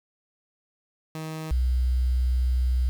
sawtooth / sine tone pair in turn, 158.1 / 62.74 Hz, D#3 / B1, +28 / +28 cents, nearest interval octave + major third, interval 1600 cents, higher first, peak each -28 / -20 dBFS, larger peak second, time 1.15-1.51 / 1.51-2.89 s, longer second, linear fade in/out 0 ms, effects 8-bit

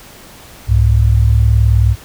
sine tone pair together, 66.71 / 105.9 Hz, C2 / G#2, +34 / +34 cents, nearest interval minor sixth, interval 800 cents, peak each -10 dBFS, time 0.67-1.96 s, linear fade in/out 50 ms, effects pink hiss -38 dBFS RMS until 2.04 s

